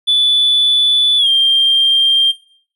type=tone with pitch glide; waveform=triangle; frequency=3472 to 3184 Hz; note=A7 to G7; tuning=-24 to +26 cents; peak=-6 dBFS; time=0.07-2.32 s; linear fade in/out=20 ms; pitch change=-150 cents; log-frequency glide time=1.18-1.28 s; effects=noise-tail reverb RT60 0.5 s tail -17 dB re dry + tanh soft clip ceiling -6 dBFS

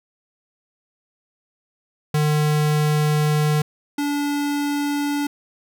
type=tone pair in turn; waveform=square; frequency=150.9 / 288.6 Hz; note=D3 / D4; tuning=+47 / -30 cents; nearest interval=major seventh; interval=1123 cents; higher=second; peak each=-17 / -21 dBFS; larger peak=first; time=2.14-3.62 / 3.98-5.27 s; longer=first; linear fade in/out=5 ms; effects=none

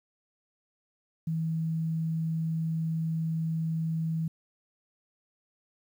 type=tone; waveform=sine; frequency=161.7 Hz; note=E3; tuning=33 cents flat; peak=-27 dBFS; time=1.27-4.28 s; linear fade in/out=5 ms; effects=10-bit

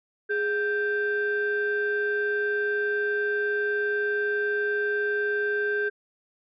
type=tone pair together; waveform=sine; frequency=415.3 / 1568 Hz; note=G#4 / G6; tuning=0 / 0 cents; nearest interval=octave + major seventh; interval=2300 cents; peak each=-25 dBFS; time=0.29-5.9 s; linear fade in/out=20 ms; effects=tanh soft clip ceiling -18 dBFS

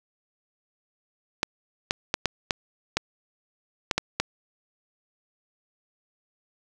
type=clicks; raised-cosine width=0.2 ms; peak=-5 dBFS; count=9; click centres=1.431 / 1.909 / 2.141 / 2.257 / 2.508 / 2.97 / 3.912 / 3.98 / 4.2 s; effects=none

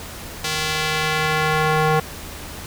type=tone with band-pass filter sweep; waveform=square; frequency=155.56 Hz; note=D#3; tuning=in tune; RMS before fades=-20 dBFS; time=0.44-2 s; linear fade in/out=5 ms; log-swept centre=4700 to 890 Hz; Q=0.78; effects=added 80 Hz sine -41 dBFS peak until 2.66 s + pink hiss -35 dBFS RMS until 2.66 s

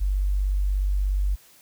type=tone; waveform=sine; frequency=48.41 Hz; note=G1; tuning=21 cents flat; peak=-20 dBFS; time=0-1.36 s; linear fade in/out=20 ms; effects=white hiss -54 dBFS RMS until 1.61 s

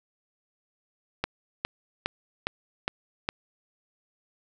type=click train; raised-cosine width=0.3 ms; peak=-10 dBFS; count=6; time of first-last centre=1.24-3.289 s; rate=2.44 Hz; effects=none

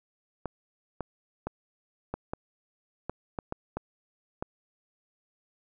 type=clicks; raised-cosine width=1 ms; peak=-18 dBFS; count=10; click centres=0.457 / 1.007 / 1.47 / 2.14 / 2.335 / 3.096 / 3.388 / 3.524 / 3.77 / 4.425 s; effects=none

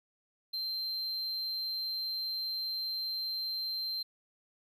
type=tone; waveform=triangle; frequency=4135 Hz; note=C8; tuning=21 cents flat; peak=-32 dBFS; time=0.53-4.03 s; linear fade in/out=10 ms; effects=none

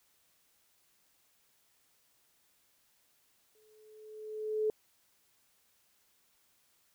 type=tone with exponential growth; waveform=sine; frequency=430.8 Hz; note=A4; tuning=37 cents flat; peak=-26 dBFS; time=3.55-4.7 s; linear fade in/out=1 ms; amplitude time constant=250 ms; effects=white hiss -71 dBFS RMS until 6.94 s

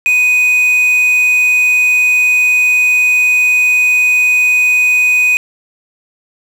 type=tone with quantisation; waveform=triangle; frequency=2492 Hz; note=D#7; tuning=2 cents sharp; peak=-6 dBFS; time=0.06-5.37 s; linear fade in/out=0 ms; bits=5; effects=none

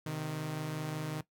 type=tone pair together; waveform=sawtooth; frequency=129.5 / 154.8 Hz; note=C3 / D#3; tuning=-17 / -9 cents; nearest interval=minor third; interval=308 cents; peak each=-38 / -32 dBFS; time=0.06-1.21 s; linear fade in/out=5 ms; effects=noise-tail reverb RT60 0.1 s tail -17 dB re dry

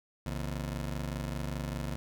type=ring-modulated tone; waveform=25% pulse; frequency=98 Hz; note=G2; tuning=in tune; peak=-27 dBFS; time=0.26-1.96 s; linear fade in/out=0 ms; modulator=36.5 Hz; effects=none

